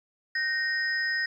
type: tone cluster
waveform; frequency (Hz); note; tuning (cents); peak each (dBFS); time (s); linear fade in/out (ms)
sine; 1536 / 1862 / 5050; G6 / A#6 / D#8; -36 / -2 / +25; -35 / -26 / -35; 0.35-1.26; 5
effects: 10-bit